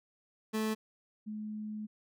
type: tone pair in turn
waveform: 30% pulse / sine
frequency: 217.9 / 213.3 Hz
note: A3 / G#3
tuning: -17 / +46 cents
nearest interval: unison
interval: 37 cents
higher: first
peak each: -28 / -37 dBFS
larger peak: first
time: 0.53-0.75 / 1.26-1.87 s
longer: second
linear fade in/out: 20 ms
effects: none